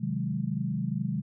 sine chord, Ab dominant seventh, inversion first, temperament equal, 130.81 / 155.56 / 185 / 207.7 Hz, C3 / Eb3 / Gb3 / Ab3, 0 / 0 / 0 / 0 cents, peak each -33 dBFS, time 0-1.22 s, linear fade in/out 20 ms, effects none

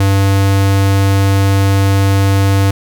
square tone, 98 Hz, G2, in tune, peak -9 dBFS, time 0-2.71 s, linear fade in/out 5 ms, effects none

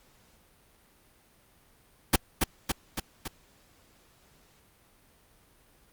pink noise with echo, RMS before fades -20 dBFS, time 2.13-2.16 s, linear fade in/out 5 ms, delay 280 ms, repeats 4, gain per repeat -4 dB, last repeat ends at 3.28 s, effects pink hiss -62 dBFS RMS until 5.92 s + Opus 48 kbps

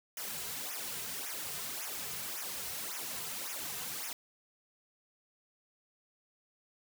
white noise with flanger, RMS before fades -40 dBFS, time 0.17-4.13 s, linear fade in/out 2 ms, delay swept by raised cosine 0.23 to 3.63 ms, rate 1.8 Hz, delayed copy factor -1, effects none

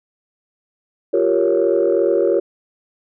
sine chord, G half-diminished seventh, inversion third, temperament equal, 349.2 / 392 / 466.2 / 554.4 Hz, F4 / G4 / Bb4 / Db5, 0 / 0 / 0 / 0 cents, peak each -18 dBFS, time 1.13-2.4 s, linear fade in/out 10 ms, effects tanh soft clip ceiling -6 dBFS

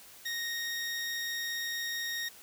20% pulse tone, 1864.7 Hz, A#6, in tune, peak -28 dBFS, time 0.25-2.29 s, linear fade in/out 10 ms, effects white hiss -53 dBFS RMS until 2.42 s

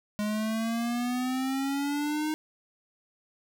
square exponential sweep, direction up, 207.7 to 311.1 Hz, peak -28 dBFS, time 0.19-2.34 s, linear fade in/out 0 ms, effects 11-bit

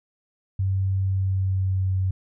sine tone with pitch glide, 95.9 to 94.2 Hz, G2 to F#2, -37 to +32 cents, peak -20 dBFS, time 0.59-2.11 s, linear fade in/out 5 ms, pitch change -31 cents, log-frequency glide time 1.01-1.96 s, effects none

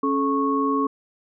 sine tone cluster, 275.1 / 431.7 / 1101 Hz, C#4 / A4 / C#6, -13 / -33 / -12 cents, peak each -22 / -26 / -23 dBFS, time 0.03-0.87 s, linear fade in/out 5 ms, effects none

